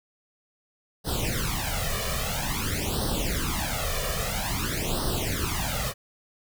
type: noise with flanger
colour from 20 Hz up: pink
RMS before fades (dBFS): -28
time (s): 1.04-5.94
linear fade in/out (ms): 50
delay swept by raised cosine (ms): 0.21 to 1.71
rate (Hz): 0.5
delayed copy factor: +1
effects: none